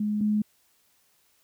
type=tone pair in turn; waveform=sine; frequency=210 / 211.1 Hz; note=G#3 / G#3; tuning=+19 / +29 cents; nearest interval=unison; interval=10 cents; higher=second; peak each=-24 / -21 dBFS; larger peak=second; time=0-0.21 / 0.21-0.42 s; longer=neither; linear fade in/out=5 ms; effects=white hiss -66 dBFS RMS until 1.43 s